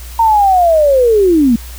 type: linear sweep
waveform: sine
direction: down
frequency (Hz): 927 to 219.1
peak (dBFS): -6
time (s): 0.19-1.56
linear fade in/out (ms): 5
effects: added 60 Hz sine -27 dBFS peak until 1.78 s + white hiss -35 dBFS RMS until 1.78 s